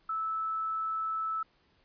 sine tone, 1310 Hz, E6, 11 cents flat, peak -30 dBFS, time 0.09-1.43 s, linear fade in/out 5 ms, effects pink hiss -68 dBFS RMS until 1.84 s + resampled to 11025 Hz

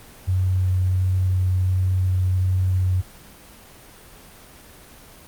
sine tone with vibrato, 92.5 Hz, F#2, in tune, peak -17 dBFS, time 0.27-3.02 s, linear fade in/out 20 ms, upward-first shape sine, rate 1.4 Hz, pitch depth 8 cents each way, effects pink hiss -45 dBFS RMS until 5.27 s + Opus 24 kbps

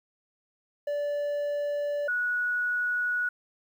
triangle / sine tone pair in turn, 581 / 1464 Hz, D5 / F#6, -19 / -19 cents, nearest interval octave + major third, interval 1600 cents, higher second, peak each -25 dBFS, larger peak neither, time 0.87-2.08 / 2.08-3.29 s, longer neither, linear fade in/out 5 ms, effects 10-bit

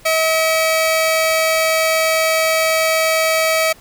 sawtooth tone pair together, 641 / 2288 Hz, E5 / D7, -49 / -46 cents, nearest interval octave + minor seventh, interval 2203 cents, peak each -11 / -16 dBFS, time 0.05-3.73 s, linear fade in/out 10 ms, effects pink hiss -46 dBFS RMS until 3.8 s

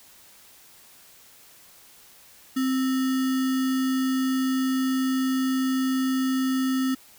sine tone with sample-and-hold, 261.6 Hz, C4, in tune, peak -21 dBFS, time 2.56-6.95 s, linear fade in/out 10 ms, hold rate 1575 Hz, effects white hiss -52 dBFS RMS until 7.18 s

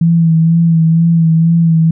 sine tone with vibrato, 164.81 Hz, E3, in tune, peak -6 dBFS, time 0.01-1.91 s, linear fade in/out 5 ms, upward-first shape sine, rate 2.1 Hz, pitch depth 33 cents each way, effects none

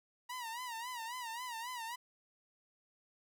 sawtooth tone with vibrato, 954 Hz, A#5, 40 cents sharp, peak -37 dBFS, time 0.29-1.96 s, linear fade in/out 10 ms, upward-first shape sine, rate 3.7 Hz, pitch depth 110 cents each way, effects none

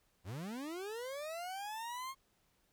40% pulse linear sweep, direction up, 77.78 to 1086 Hz, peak -40 dBFS, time 0.24-2.15 s, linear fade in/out 50 ms, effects pink hiss -75 dBFS RMS until 2.72 s

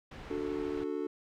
pink low-pass noise, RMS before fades -47 dBFS, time 0.11-0.84 s, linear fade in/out 5 ms, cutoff 2800 Hz, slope 12 dB/octave
triangle chord, D major, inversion none, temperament just, 293.7 / 367.1 / 440.5 Hz, D4 / F#4 / A4, 0 / -14 / +2 cents, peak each -35 dBFS, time 0.3-1.07 s, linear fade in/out 5 ms
effects none

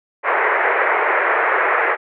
white band-pass noise, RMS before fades -17 dBFS, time 0.23-1.97 s, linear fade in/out 50 ms, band 380 to 2100 Hz, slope 48 dB/octave, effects none

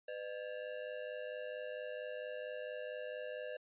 square ring-modulated tone, 555 Hz, C#5, 2 cents sharp, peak -39 dBFS, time 0.08-3.57 s, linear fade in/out 5 ms, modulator 52.2 Hz, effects resampled to 8000 Hz

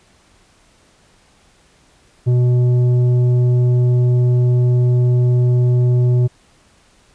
triangle tone with tanh clipping, 123.47 Hz, B2, in tune, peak -12 dBFS, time 2.26-6.28 s, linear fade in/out 20 ms, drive 12 dB, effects pink hiss -53 dBFS RMS until 7.14 s + resampled to 22050 Hz

